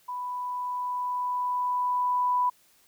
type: tone with level ramp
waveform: sine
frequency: 991 Hz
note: B5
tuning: 6 cents sharp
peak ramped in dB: -31 to -21 dBFS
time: 0.08-2.5 s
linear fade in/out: 10 ms
effects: white hiss -62 dBFS RMS until 2.87 s